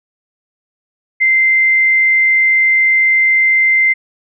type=tone; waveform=sine; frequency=2082 Hz; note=C7; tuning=9 cents flat; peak=-8 dBFS; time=1.2-3.94 s; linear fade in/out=20 ms; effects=none